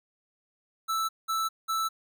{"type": "tone bursts", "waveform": "square", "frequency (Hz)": 1318.5, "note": "E6", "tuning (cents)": 0, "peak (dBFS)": -27, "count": 3, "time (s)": [0.88, 1.89], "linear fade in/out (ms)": 20, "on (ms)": 210, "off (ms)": 190, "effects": []}